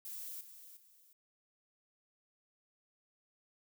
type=noise with echo; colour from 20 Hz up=violet; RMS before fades=-45 dBFS; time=0.05-0.41 s; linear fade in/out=2 ms; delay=360 ms; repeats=2; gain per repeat=-10 dB; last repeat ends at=1.13 s; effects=none